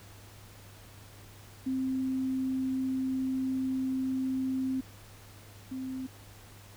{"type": "tone pair in turn", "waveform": "sine", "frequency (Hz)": [261.7, 260.7], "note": ["C4", "C4"], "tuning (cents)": [0, -6], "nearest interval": "unison", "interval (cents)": 6, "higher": "first", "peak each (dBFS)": [-28, -34], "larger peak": "first", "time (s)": [[1.66, 4.81], [5.71, 6.07]], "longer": "first", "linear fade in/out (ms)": 10, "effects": ["added 101 Hz sine -52 dBFS peak until 6.76 s", "pink hiss -54 dBFS RMS until 6.76 s"]}